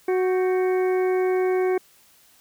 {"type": "harmonic tone with a mistuned harmonic", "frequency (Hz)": 370, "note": "F#4", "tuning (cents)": 0, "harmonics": [1, 2, 3, 4, 5, 6], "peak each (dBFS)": [-19, -30, -37, -39, -41, -37], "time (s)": [0.08, 1.78], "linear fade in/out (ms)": 5, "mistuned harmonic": 4, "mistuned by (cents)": 85, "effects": ["white hiss -56 dBFS RMS until 2.4 s"]}